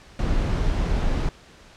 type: noise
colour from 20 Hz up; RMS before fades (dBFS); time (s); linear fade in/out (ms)
brown; -22; 0.19-1.29; 2
effects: pink hiss -49 dBFS RMS until 1.76 s + low-pass 6000 Hz 12 dB/octave